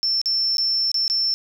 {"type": "tone with dropouts", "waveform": "sine", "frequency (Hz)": 5370, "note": "E8", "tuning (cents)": 31, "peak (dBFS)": -18, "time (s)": [0.03, 1.34], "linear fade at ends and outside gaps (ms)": 0, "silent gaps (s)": [[0.215, 0.258], [0.57, 0.582], [0.916, 0.943], [1.079, 1.099]], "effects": ["8-bit"]}